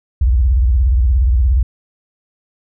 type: tone with vibrato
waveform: sine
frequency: 62.2 Hz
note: B1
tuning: 13 cents sharp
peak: -9 dBFS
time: 0.21-1.63 s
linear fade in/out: 5 ms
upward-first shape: sine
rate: 17 Hz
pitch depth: 300 cents each way
effects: none